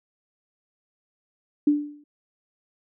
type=tone with exponential decay; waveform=sine; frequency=293.7 Hz; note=D4; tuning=in tune; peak=-13 dBFS; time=1.67-2.04 s; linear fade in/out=5 ms; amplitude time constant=80 ms; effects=none